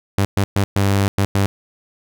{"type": "tone bursts at uneven times", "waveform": "sawtooth", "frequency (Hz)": 99, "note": "G2", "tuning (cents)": 18, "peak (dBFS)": -10, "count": 6, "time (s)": [[0.18, 0.25], [0.37, 0.44], [0.56, 0.64], [0.76, 1.08], [1.18, 1.25], [1.35, 1.46]], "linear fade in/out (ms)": 0, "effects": []}